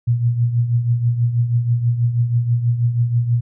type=tone with tremolo; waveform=sine; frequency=119.2 Hz; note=A#2; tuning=39 cents sharp; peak=-11 dBFS; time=0.07-3.41 s; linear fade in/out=10 ms; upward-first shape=triangle; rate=6.2 Hz; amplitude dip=70%; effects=none